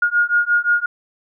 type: beating tone pair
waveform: sine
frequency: 1426 / 1431.7 Hz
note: F6 / F6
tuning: +36 / +43 cents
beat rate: 5.7 Hz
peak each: -17 dBFS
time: 0.02-0.86 s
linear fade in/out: 5 ms
effects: none